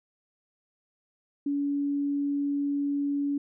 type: tone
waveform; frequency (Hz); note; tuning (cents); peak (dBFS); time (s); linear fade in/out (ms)
sine; 284.3; C#4; +44; -25; 1.46-3.38; 5
effects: none